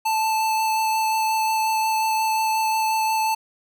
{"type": "tone with vibrato", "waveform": "square", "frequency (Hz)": 879, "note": "A5", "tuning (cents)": -2, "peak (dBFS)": -20, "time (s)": [0.05, 3.35], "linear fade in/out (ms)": 10, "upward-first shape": "sine", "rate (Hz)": 5.6, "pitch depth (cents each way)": 9, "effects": []}